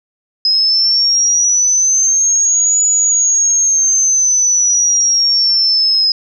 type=linear two-way sweep; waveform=sine; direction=up then down; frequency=5070 to 6900 to 5070 Hz; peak=-9 dBFS; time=0.45-6.12 s; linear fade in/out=2 ms; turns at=2.83 s; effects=none